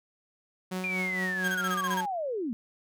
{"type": "tone with tremolo", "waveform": "sawtooth", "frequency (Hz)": 185, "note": "F#3", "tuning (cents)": 0, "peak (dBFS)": -26, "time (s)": [0.71, 2.06], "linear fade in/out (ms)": 10, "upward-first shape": "triangle", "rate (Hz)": 4.3, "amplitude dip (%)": 60}
{"type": "linear sweep", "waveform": "sine", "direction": "down", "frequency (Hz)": [2415, 211.1], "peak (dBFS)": -29, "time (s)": [0.84, 2.53], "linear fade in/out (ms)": 0}
{"type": "tone bursts", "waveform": "35% pulse", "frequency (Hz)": 1619, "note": "G#6", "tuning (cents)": -45, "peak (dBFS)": -29, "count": 9, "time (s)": [1.44, 2.01], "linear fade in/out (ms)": 5, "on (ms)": 42, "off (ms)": 24}
{"effects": []}